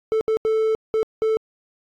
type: tone bursts at uneven times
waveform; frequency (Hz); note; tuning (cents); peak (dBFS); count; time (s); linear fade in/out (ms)
triangle; 440; A4; 0; -15; 5; 0.12-0.21 / 0.28-0.37 / 0.45-0.75 / 0.94-1.03 / 1.22-1.37; 0
effects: AAC 64 kbps